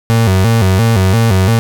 35% pulse tone with vibrato, 103.83 Hz, G#2, in tune, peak -6 dBFS, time 0.1-1.59 s, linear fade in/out 0 ms, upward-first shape square, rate 2.9 Hz, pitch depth 170 cents each way, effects none

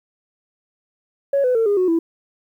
sine tone with pitch steps, 557 / 502 / 452.4 / 407.7 / 367.5 / 331.2 Hz, C#5 / B4 / A4 / G#4 / F#4 / E4, +8 / +28 / +48 / -32 / -12 / +8 cents, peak -13 dBFS, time 1.33-1.99 s, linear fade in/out 5 ms, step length 110 ms, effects tanh soft clip ceiling -11 dBFS + 9-bit

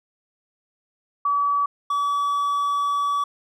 sine / triangle tone pair in turn, 1144 / 1144 Hz, D6 / D6, -46 / -46 cents, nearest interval unison, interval 0 cents, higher neither, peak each -18 dBFS, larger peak neither, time 1.25-1.66 / 1.9-3.24 s, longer second, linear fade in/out 5 ms, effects none

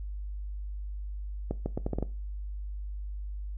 accelerating click train, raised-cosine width 2 ms, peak -17 dBFS, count 7, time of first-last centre 1.51-2.026 s, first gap 150 ms, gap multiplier 0.77, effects noise-tail reverb RT60 0.3 s tail -18 dB re dry + added 50 Hz sine -34 dBFS peak until 3.57 s

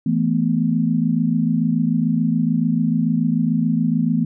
sine chord, E suspended fourth, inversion none, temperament equal, 164.81 / 220 / 246.9 Hz, E3 / A3 / B3, 0 / 0 / 0 cents, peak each -20 dBFS, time 0.06-4.25 s, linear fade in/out 5 ms, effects none

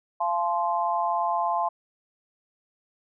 sine tone cluster, 688 / 860 / 1043 Hz, F5 / A5 / C6, -26 / -40 / -6 cents, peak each -27 dBFS, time 0.2-1.69 s, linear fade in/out 10 ms, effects none

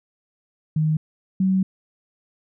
sine tone pair in turn, 155.56 / 189.3 Hz, D#3 / F#3, 0 / +40 cents, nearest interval minor third, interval 340 cents, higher second, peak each -17 / -16 dBFS, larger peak second, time 0.76-0.97 / 1.4-1.63 s, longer second, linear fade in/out 5 ms, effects none

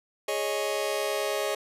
sawtooth chord, Ab suspended fourth, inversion none, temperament just, 415.3 / 553.7 / 623 Hz, Ab4 / Db5 / Eb5, 0 / -2 / +2 cents, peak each -27 dBFS, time 0.28-1.55 s, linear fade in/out 5 ms, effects resampled to 32000 Hz

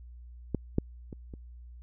clicks, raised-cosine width 3 ms, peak -15 / -12 / -27 / -30 dBFS, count 4, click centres 0.547 / 0.784 / 1.128 / 1.338 s, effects added 60 Hz sine -45 dBFS peak until 1.82 s

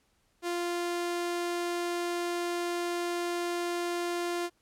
sawtooth tone, 348 Hz, F4, 6 cents flat, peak -26 dBFS, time 0.42-4.5 s, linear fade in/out 50 ms, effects pink hiss -71 dBFS RMS until 4.61 s + low-pass 12000 Hz 12 dB/octave

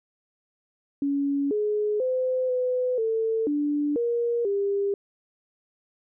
sine tone with pitch steps, 281.2 / 420.4 / 512 / 503 / 446.9 / 292.8 / 472.5 / 400.2 Hz, C#4 / G#4 / C5 / B4 / A4 / D4 / A#4 / G4, +25 / +21 / -38 / +32 / +27 / -5 / +23 / +36 cents, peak -22 dBFS, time 1.02-4.94 s, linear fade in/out 2 ms, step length 490 ms, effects none

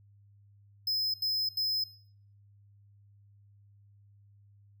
square tone bursts, 5100 Hz, D#8, 42 cents sharp, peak -28 dBFS, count 3, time 0.87-1.84 s, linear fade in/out 5 ms, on 270 ms, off 80 ms, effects noise-tail reverb RT60 0.6 s tail -21 dB re dry + added 101 Hz sine -57 dBFS peak until 4.8 s

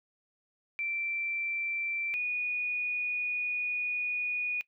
sine tone pair in turn, 2345 / 2462 Hz, D7 / D#7, -3 / -19 cents, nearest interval minor second, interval 84 cents, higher second, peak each -31 / -28 dBFS, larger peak second, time 0.79-2.14 / 2.14-4.61 s, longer second, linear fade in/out 0 ms, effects noise-tail reverb RT60 0.1 s tail -21 dB re dry

